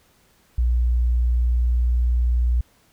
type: tone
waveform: sine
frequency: 60.1 Hz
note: B1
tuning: 46 cents flat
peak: -16 dBFS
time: 0.58-2.61 s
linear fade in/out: 5 ms
effects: pink hiss -59 dBFS RMS until 2.92 s